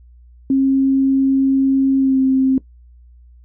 sine tone with pitch glide, 269.1 to 264 Hz, C4 to C4, +49 to +16 cents, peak -11 dBFS, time 0.5-2.58 s, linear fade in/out 2 ms, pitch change -33 cents, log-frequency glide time 1.98-2.19 s, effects noise-tail reverb RT60 0.1 s tail -18 dB re dry + added 60 Hz sine -42 dBFS peak until 3.44 s

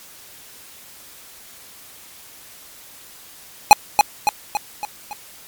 square tone with echo, 834 Hz, G#5, 7 cents sharp, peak -3 dBFS, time 3.71-3.73 s, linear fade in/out 0 ms, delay 280 ms, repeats 5, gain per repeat -5 dB, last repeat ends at 5.13 s, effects white hiss -43 dBFS RMS until 5.47 s + MP3 96 kbps

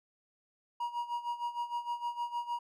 triangle tone with tremolo, 954 Hz, A#5, 40 cents sharp, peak -29 dBFS, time 0.8-2.59 s, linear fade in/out 5 ms, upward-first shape sine, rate 6.5 Hz, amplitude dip 80%, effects none

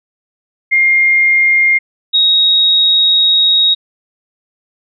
sine tone pair in turn, 2120 / 3777 Hz, C7 / A#7, +22 / +22 cents, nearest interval minor seventh, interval 1000 cents, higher second, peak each -7 dBFS, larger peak neither, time 0.71-1.79 / 2.13-3.75 s, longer second, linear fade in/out 20 ms, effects none

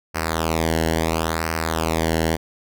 sawtooth tone with flanger, 81.1 Hz, E2, 28 cents flat, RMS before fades -22 dBFS, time 0.14-2.37 s, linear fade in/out 20 ms, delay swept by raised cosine 0.28 to 0.83 ms, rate 0.73 Hz, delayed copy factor -0.8, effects none

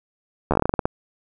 slowing click train, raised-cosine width 1 ms, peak -5 dBFS, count 12, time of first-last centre 0.51-0.855 s, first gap 12 ms, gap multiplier 1.18, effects none

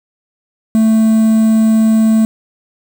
triangle tone with quantisation, 221 Hz, A3, 8 cents sharp, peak -5 dBFS, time 0.75-2.25 s, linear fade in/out 0 ms, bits 5, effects none

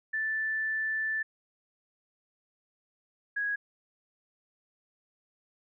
sine tone pair in turn, 1760 / 1657.8 Hz, A6 / G#6, 0 / -4 cents, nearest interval minor second, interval 104 cents, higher first, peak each -28 / -28 dBFS, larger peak neither, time 0.13-1.23 / 3.36-3.56 s, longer first, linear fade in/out 10 ms, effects none

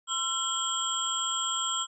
sine tone cluster, 1039 / 1346 / 3048 / 3253 / 7630 Hz, C6 / E6 / G7 / G#7 / A#8, -12 / +36 / -49 / -37 / +39 cents, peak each -38 / -33 / -39 / -32 / -32 dBFS, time 0.07-1.87 s, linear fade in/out 50 ms, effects none

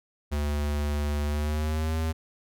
square tone with pitch glide, 73.42 to 80.07 Hz, D2 to E2, 0 to -50 cents, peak -26 dBFS, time 0.31-2.13 s, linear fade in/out 20 ms, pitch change +150 cents, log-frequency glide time 1.26-1.98 s, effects none

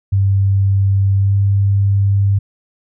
sine tone with pitch glide, 98 to 99.37 Hz, G2 to G2, 0 to +24 cents, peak -10 dBFS, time 0.12-2.39 s, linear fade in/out 10 ms, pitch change +24 cents, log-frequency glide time 1.17-1.34 s, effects none

